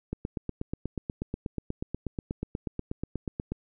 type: click train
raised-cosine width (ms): 3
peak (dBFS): -18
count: 29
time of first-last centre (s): 0.13-3.52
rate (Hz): 8.26
effects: none